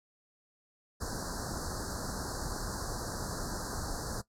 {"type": "band-stop noise", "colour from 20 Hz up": "pink", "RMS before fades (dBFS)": -37, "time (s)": [1, 4.22], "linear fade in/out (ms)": 20, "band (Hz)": [1700, 4200], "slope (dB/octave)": 96, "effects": ["noise-tail reverb RT60 0.1 s tail -17 dB re dry", "low-pass 10000 Hz 12 dB/octave"]}